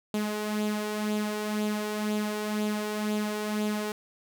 sawtooth tone with flanger, 211.3 Hz, G#3, 30 cents sharp, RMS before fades -30 dBFS, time 0.14-3.92 s, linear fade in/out 2 ms, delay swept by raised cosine 0.27 to 2.17 ms, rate 2 Hz, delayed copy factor +0.5, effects none

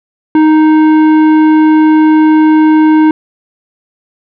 sine tone with tanh clipping, 311.1 Hz, D#4, in tune, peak -5 dBFS, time 0.35-3.11 s, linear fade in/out 2 ms, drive 12 dB, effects none

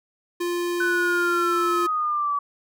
square tone, 349.2 Hz, F4, in tune, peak -24 dBFS, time 0.4-1.87 s, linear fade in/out 10 ms
sine linear sweep, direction down, 1504 to 1140 Hz, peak -21 dBFS, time 0.8-2.39 s, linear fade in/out 5 ms
effects none

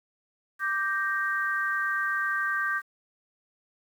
sine chord, G minor, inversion second, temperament equal, 1174.7 / 1568 / 1864.7 Hz, D6 / G6 / Bb6, 0 / 0 / 0 cents, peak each -31 / -27 / -33 dBFS, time 0.59-2.82 s, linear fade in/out 50 ms, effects 9-bit

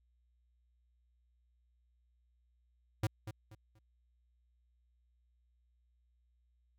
square tone with echo, 107.8 Hz, A2, 35 cents flat, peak -30 dBFS, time 3.03-3.07 s, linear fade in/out 5 ms, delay 240 ms, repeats 3, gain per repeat -11 dB, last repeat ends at 3.79 s, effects added 60 Hz sine -70 dBFS peak until 6.78 s

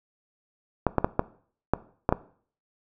clicks, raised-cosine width 1 ms, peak -6 dBFS, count 7, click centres 0.867 / 0.983 / 1.045 / 1.194 / 1.736 / 2.091 / 2.125 s, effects noise-tail reverb RT60 0.5 s tail -18 dB re dry

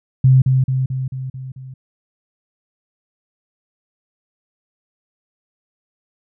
sine tone with echo, 130.8 Hz, C3, in tune, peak -7 dBFS, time 0.24-0.42 s, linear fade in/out 5 ms, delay 220 ms, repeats 6, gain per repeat -4 dB, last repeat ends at 1.74 s, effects none

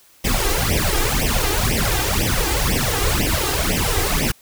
pink noise with flanger, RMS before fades -19 dBFS, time 0.24-4.32 s, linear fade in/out 10 ms, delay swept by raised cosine 0.35 to 2.55 ms, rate 2 Hz, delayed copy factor +1, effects white hiss -52 dBFS RMS until 4.41 s

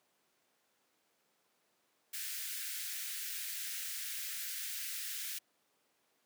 white high-pass noise, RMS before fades -41 dBFS, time 2.13-5.39 s, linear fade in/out 10 ms, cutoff 1500 Hz, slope 48 dB/octave, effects pink hiss -75 dBFS RMS until 6.25 s + high-pass 300 Hz 12 dB/octave

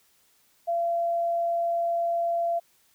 sine tone, 682 Hz, F5, 41 cents flat, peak -23 dBFS, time 0.67-2.6 s, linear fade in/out 20 ms, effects white hiss -64 dBFS RMS until 2.94 s

